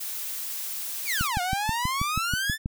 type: noise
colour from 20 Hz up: blue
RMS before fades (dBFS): -33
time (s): 0-1.28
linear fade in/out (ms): 10
type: exponential two-way sweep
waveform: sawtooth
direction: down then up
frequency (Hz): 2528 to 704 to 1791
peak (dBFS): -22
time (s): 1.05-2.58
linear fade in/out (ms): 50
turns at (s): 1.41
type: click train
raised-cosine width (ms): 5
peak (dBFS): -16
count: 10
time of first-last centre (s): 1.21-2.659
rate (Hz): 6.21
effects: none